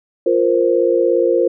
sine chord, F suspended fourth, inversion none, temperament equal, 349.2 / 466.2 / 523.3 Hz, F4 / Bb4 / C5, 0 / 0 / 0 cents, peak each -16 dBFS, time 0.26-1.48 s, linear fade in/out 5 ms, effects none

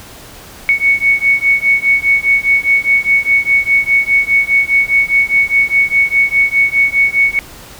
sine beating tone pair, 2218 / 2222.9 Hz, C#7 / C#7, 0 / +4 cents, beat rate 4.9 Hz, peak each -12 dBFS, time 0.69-7.39 s, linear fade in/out 0 ms, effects pink hiss -35 dBFS RMS until 7.79 s

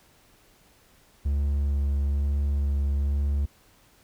triangle tone with vibrato, 70.7 Hz, C#2, 35 cents sharp, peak -20 dBFS, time 1.25-3.46 s, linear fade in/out 10 ms, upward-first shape sine, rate 1.1 Hz, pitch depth 12 cents each way, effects pink hiss -59 dBFS RMS until 4.03 s

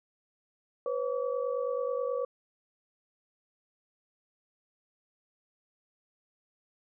sine tone cluster, 493.7 / 543 / 1144 Hz, B4 / C#5 / D6, -1 / -36 / -46 cents, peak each -31 / -33 / -40 dBFS, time 0.86-2.25 s, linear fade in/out 2 ms, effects none

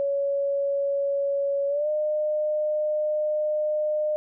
sine tone with pitch glide, 560 to 607.2 Hz, C#5 to D#5, +18 to -42 cents, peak -22 dBFS, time 0-4.16 s, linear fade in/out 0 ms, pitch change +140 cents, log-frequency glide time 1.68-1.88 s, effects none

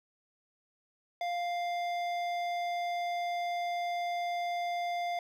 sine tone with hard clipping, 699 Hz, F5, 1 cent sharp, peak -33 dBFS, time 1.21-5.19 s, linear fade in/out 2 ms, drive 12 dB, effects none

